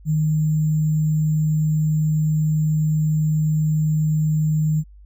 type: tone with sample-and-hold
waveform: sine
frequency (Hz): 154.6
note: D#3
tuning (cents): -11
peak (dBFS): -16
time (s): 0.05-4.84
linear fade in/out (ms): 50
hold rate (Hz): 7350
effects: added 50 Hz sine -42 dBFS peak until 5.05 s